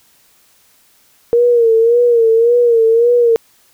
sine tone with vibrato, 466.2 Hz, A#4, in tune, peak -7 dBFS, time 1.33-3.36 s, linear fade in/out 0 ms, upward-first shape sine, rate 1.8 Hz, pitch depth 69 cents each way, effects white hiss -52 dBFS RMS until 3.73 s

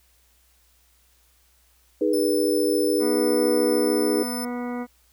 sine chord, G# minor, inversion second, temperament equal with one note detuned, 311.1 / 415.3 / 489.3 Hz, D#4 / G#4 / B4, 0 / 0 / -16 cents, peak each -23 dBFS, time 2.01-4.23 s, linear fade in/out 5 ms
5% pulse tone, 5274 Hz, E8, in tune, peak -26 dBFS, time 2.13-4.45 s, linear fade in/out 5 ms
harmonic tone, 244.2 Hz, B3, 19 cents flat, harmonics 1 / 2 / 3 / 4 / 5 / 6 / 8 / 9, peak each -28 / -34 / -38 / -40 / -42 / -44 / -46 / -47 dBFS, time 2.99-4.87 s, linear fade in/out 50 ms
effects added 60 Hz sine -62 dBFS peak until 5.12 s + white hiss -62 dBFS RMS until 5.12 s

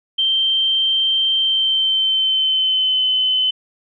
sine tone with pitch glide, 3136 to 3041 Hz, G7 to F#7, 0 to +47 cents, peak -14 dBFS, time 0.18-3.51 s, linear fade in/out 10 ms, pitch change -53 cents, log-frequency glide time 1.36-3.03 s, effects none

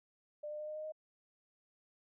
sine tone with pitch steps, 597 / 601.8 / 606.7 / 611.7 / 616.6 / 621.6 Hz, D5 / D5 / D#5 / D#5 / D#5 / D#5, +28 / +42 / -44 / -30 / -16 / -2 cents, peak -40 dBFS, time 0.43-0.922 s, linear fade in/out 10 ms, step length 82 ms, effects none

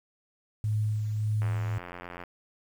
sine tone with tremolo, 107 Hz, A2, 48 cents flat, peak -24 dBFS, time 0.64-1.78 s, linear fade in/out 0 ms, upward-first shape sine, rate 1.7 Hz, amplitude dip 35%
click train, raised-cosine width 0.5 ms, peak -25 dBFS, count 73, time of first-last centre 1.42-2.237 s, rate 88.1 Hz
effects 9-bit

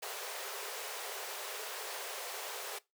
pink high-pass noise, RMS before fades -42 dBFS, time 0.02-2.79 s, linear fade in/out 10 ms, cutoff 390 Hz, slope 96 dB/octave, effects noise-tail reverb RT60 0.2 s tail -20 dB re dry

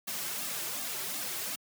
white noise with flanger, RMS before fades -36 dBFS, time 0.07-1.56 s, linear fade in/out 10 ms, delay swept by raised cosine 2 to 4.2 ms, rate 2.7 Hz, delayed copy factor -0.95, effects high-pass 150 Hz 12 dB/octave

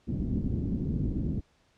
white low-pass noise, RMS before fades -30 dBFS, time 0.07-1.41 s, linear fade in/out 20 ms, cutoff 250 Hz, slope 24 dB/octave, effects pink hiss -67 dBFS RMS until 1.77 s + low-pass 6000 Hz 12 dB/octave

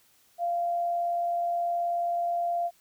sine tone with amplitude modulation, 692 Hz, F5, 16 cents flat, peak -24 dBFS, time 0.38-2.71 s, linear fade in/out 50 ms, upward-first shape sine, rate 78.8 Hz, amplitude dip 25%, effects white hiss -63 dBFS RMS until 2.8 s

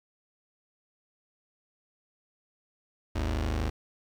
sawtooth tone pair together, 52.33 / 78.4 Hz, G#1 / D#2, +14 / +14 cents, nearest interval perfect fifth, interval 700 cents, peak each -26 dBFS, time 3.15-3.7 s, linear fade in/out 10 ms, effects low-pass 6000 Hz 12 dB/octave + 9-bit

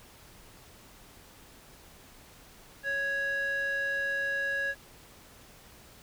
square tone with band-pass filter, 554.4 Hz, C#5, in tune, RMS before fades -31 dBFS, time 2.83-4.75 s, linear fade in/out 50 ms, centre 1600 Hz, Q 3.8, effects pink hiss -54 dBFS RMS until 6.02 s

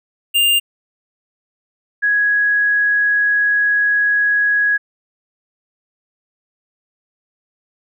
square / sine tone pair in turn, 2802 / 1666.1 Hz, F7 / G#6, +5 / +5 cents, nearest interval major sixth, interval 900 cents, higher first, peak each -12 dBFS, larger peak neither, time 0.34-0.6 / 2.02-4.78 s, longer second, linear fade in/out 20 ms, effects none

